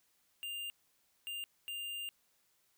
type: tone bursts at uneven times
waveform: square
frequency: 2800 Hz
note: F7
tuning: 4 cents sharp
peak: -40 dBFS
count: 3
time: 0.43-0.7 / 1.27-1.44 / 1.68-2.09 s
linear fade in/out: 0 ms
effects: white hiss -74 dBFS RMS until 2.77 s